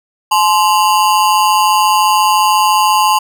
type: ring-modulated tone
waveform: square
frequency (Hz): 950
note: A#5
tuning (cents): +33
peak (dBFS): -6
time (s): 0.31-3.19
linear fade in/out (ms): 10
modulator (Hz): 92.9
effects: none